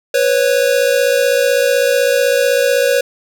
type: tone pair together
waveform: square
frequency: 493.9 / 549.8 Hz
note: B4 / C#5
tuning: 0 / -14 cents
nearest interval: major second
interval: 186 cents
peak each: -15 / -14 dBFS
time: 0.14-3.01 s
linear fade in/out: 5 ms
effects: none